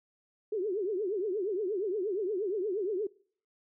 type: tone with vibrato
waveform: sine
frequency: 396.4 Hz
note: G4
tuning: 19 cents sharp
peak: -29 dBFS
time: 0.52-3.07 s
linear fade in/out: 5 ms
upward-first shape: triangle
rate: 8.5 Hz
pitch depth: 240 cents each way
effects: noise-tail reverb RT60 0.5 s tail -23 dB re dry